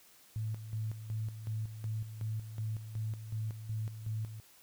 sine tone with tremolo, 109.5 Hz, A2, 8 cents flat, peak -33 dBFS, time 0.36-4.4 s, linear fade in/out 0 ms, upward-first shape square, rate 2.7 Hz, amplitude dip 65%, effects white hiss -61 dBFS RMS until 4.62 s

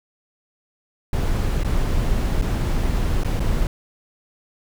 brown noise with dropouts, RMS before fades -20 dBFS, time 1.13-3.67 s, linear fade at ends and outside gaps 2 ms, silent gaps 1.635-1.646 / 2.415-2.421 / 3.236-3.246 / 3.396-3.403 s, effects none

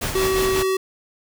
pink noise with tremolo, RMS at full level -24 dBFS, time 0.01-0.63 s, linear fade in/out 10 ms, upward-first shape sine, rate 5.5 Hz, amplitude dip 45%
square tone, 379.9 Hz, F#4, 46 cents sharp, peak -19 dBFS, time 0.15-0.77 s, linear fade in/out 5 ms
effects none

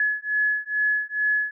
sine beating tone pair, 1700 / 1702.3 Hz, G#6 / G#6, +40 / +42 cents, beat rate 2.3 Hz, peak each -24 dBFS, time 0-1.51 s, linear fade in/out 2 ms, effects none

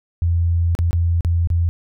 sine tone with dropouts, 85 Hz, F2, 46 cents flat, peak -14 dBFS, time 0.22-1.69 s, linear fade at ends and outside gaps 0 ms, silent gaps 0.751-0.789 / 0.909-0.93 / 1.208-1.248 / 1.473-1.502 s, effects none

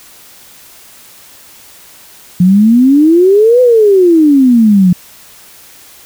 sine exponential two-way sweep, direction up then down, 174.61 to 509 to 174.61 Hz, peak -3 dBFS, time 2.4-4.93 s, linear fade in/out 5 ms, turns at 3.61 s, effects white hiss -38 dBFS RMS until 6.05 s

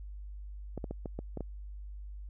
clicks, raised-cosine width 2 ms, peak -24 dBFS, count 7, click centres 0.777 / 0.842 / 0.91 / 1.058 / 1.19 / 1.373 / 1.407 s, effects added 50 Hz sine -41 dBFS peak until 2.29 s

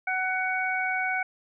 harmonic tone, 747 Hz, F#5, 16 cents sharp, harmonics 1 / 2 / 3, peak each -30 / -29 / -29 dBFS, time 0.07-1.23 s, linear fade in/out 5 ms, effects none

